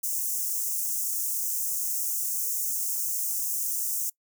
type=high-pass noise; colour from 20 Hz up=white; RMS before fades=-29 dBFS; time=0.03-4.1 s; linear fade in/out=10 ms; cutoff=6000 Hz; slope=48 dB/octave; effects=noise-tail reverb RT60 0.1 s tail -23 dB re dry

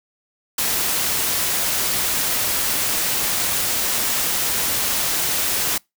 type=noise; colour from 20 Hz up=white; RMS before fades=-21 dBFS; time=0.58-5.78 s; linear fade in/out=5 ms; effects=noise-tail reverb RT60 0.2 s tail -26 dB re dry

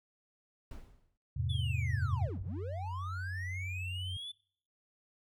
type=noise with exponential decay; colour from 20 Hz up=brown; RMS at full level=-41 dBFS; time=0.71-1.17 s; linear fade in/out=2 ms; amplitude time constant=100 ms
type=chord; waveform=sine; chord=E augmented; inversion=none; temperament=just; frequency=82.41 / 103.01 / 128.76 Hz; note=E2 / G#2 / B#2; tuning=0 / -14 / -27 cents; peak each=-35 dBFS; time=1.36-2.29 s; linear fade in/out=10 ms
type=linear two-way sweep; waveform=triangle; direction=down then up; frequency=3520 to 33.36 to 3520 Hz; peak=-39 dBFS; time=1.49-4.32 s; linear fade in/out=10 ms; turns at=2.41 s
type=tone with vibrato; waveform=sine; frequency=92.1 Hz; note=F#2; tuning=7 cents flat; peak=-37 dBFS; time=1.93-4.17 s; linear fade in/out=5 ms; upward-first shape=sine; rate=15 Hz; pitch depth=11 cents each way
effects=noise-tail reverb RT60 0.6 s tail -25 dB re dry

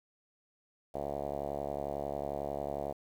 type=tone with low-pass filter; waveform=5% pulse; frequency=71.1 Hz; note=C#2; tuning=45 cents sharp; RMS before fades=-37 dBFS; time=0.94-2.93 s; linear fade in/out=10 ms; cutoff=660 Hz; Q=3.8; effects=10-bit

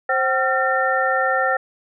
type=tone cluster; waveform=sine; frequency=527 / 762 / 1370 / 1811 Hz; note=C5 / G5 / F6 / A6; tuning=+12 / -49 / -34 / +49 cents; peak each=-22 dBFS; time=0.09-1.57 s; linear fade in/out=5 ms; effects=none

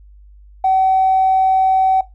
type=tone with tanh clipping; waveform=triangle; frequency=760 Hz; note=F#5; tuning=46 cents sharp; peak=-11 dBFS; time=0.64-2.01 s; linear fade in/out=5 ms; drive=4 dB; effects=noise-tail reverb RT60 0.2 s tail -17 dB re dry + added 50 Hz sine -40 dBFS peak until 2.14 s

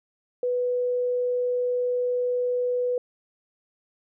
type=tone; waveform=sine; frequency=493.9 Hz; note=B4; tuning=in tune; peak=-22 dBFS; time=0.43-2.98 s; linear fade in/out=2 ms; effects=none

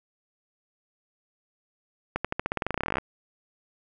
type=accelerating click train; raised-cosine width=0.5 ms; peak=-11 dBFS; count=22; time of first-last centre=2.16-2.984 s; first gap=86 ms; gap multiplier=0.91; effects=none

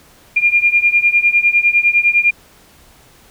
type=beating tone pair; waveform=sine; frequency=2400 / 2409.9 Hz; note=D7 / D7; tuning=+37 / +44 cents; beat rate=9.9 Hz; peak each=-14 / -12 dBFS; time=0.36-2.31 s; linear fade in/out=10 ms; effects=pink hiss -47 dBFS RMS until 3.3 s

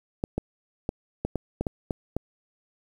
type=clicks; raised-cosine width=2 ms; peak=-13 dBFS; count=9; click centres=0.239 / 0.38 / 0.891 / 1.25 / 1.357 / 1.61 / 1.668 / 1.908 / 2.166 s; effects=8-bit

